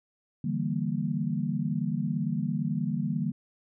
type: chord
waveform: sine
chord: E half-diminished seventh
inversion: third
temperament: equal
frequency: 146.83 / 164.81 / 196 / 233.1 Hz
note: D3 / E3 / G3 / Bb3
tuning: 0 / 0 / 0 / 0 cents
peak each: -32 dBFS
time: 0.44-3.32 s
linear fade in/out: 5 ms
effects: none